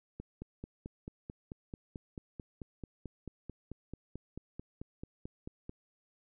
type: click train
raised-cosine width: 3 ms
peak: -29 dBFS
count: 26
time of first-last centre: 0.2-5.695 s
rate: 4.55 Hz
effects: none